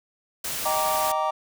white noise, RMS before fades -30 dBFS, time 0.44-1.12 s, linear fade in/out 5 ms
triangle chord, Eb major seventh, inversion none, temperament just, 622.3 / 777.8 / 933.4 / 1166.7 Hz, Eb5 / G5 / Bb5 / D6, 0 / -14 / +2 / -12 cents, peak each -26 dBFS, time 0.65-1.31 s, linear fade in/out 10 ms
effects none

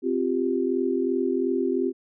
sine chord, C suspended fourth, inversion none, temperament equal, 261.6 / 349.2 / 392 Hz, C4 / F4 / G4, 0 / 0 / 0 cents, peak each -26 dBFS, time 0.02-1.93 s, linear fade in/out 50 ms, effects none

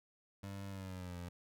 25% pulse tone with pitch glide, 98.6 to 87.84 Hz, G2 to F2, +11 to +11 cents, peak -40 dBFS, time 0.43-1.29 s, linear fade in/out 5 ms, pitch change -200 cents, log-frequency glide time 0.68-1.17 s, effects none

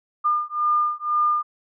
sine beating tone pair, 1206 / 1208 Hz, D6 / D6, +46 / +48 cents, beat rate 2 Hz, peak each -22 dBFS, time 0.24-1.43 s, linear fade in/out 20 ms, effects none

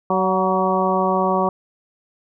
harmonic tone with a mistuned harmonic, 188.6 Hz, F#3, 33 cents sharp, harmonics 1 / 2 / 3 / 4 / 5 / 6, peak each -23 / -23 / -23 / -23 / -23 / -23 dBFS, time 0.1-1.49 s, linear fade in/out 2 ms, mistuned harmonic 4, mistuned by -33 cents, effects none

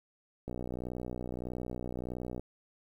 click train, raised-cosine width 2 ms, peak -25 dBFS, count 119, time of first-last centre 0.48-2.396 s, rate 61.6 Hz, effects 10-bit

